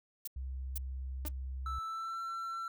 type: noise bursts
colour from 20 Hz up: violet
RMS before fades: -39 dBFS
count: 3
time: 0.25-1.285 s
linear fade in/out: 5 ms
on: 25 ms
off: 480 ms
type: tone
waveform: sine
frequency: 65.41 Hz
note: C2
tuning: in tune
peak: -37 dBFS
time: 0.36-1.79 s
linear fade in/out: 5 ms
type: tone with exponential decay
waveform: sawtooth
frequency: 299.4 Hz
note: D4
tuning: 33 cents sharp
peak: -37 dBFS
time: 1.25-1.32 s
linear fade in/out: 2 ms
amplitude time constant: 15 ms
type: tone with pitch glide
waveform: triangle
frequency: 1318.5 to 1347.8 Hz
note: E6 to E6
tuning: 0 to +38 cents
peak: -35 dBFS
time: 1.66-2.68 s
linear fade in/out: 2 ms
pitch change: +38 cents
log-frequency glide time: 1.85-2.19 s
effects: none